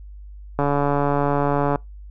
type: click train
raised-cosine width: 1 ms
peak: -7 dBFS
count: 168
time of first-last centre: 0.59-1.758 s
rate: 143 Hz
effects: noise-tail reverb RT60 0.2 s tail -26 dB re dry + added 50 Hz sine -36 dBFS peak until 2.1 s